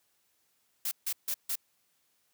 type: noise bursts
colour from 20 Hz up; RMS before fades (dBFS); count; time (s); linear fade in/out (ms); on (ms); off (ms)
blue; -32; 4; 0.85-1.556; 5; 64; 150
effects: white hiss -73 dBFS RMS until 2.33 s + high-pass 60 Hz 12 dB/octave